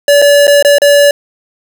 square tone with dropouts, 574 Hz, D5, 40 cents flat, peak -4 dBFS, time 0.08-1.11 s, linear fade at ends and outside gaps 2 ms, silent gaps 0.218-0.222 / 0.47-0.478 / 0.626-0.648 / 0.784-0.818 s, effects none

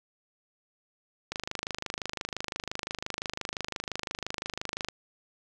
click train, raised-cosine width 0.2 ms, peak -15 dBFS, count 93, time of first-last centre 1.32-4.886 s, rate 25.8 Hz, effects none

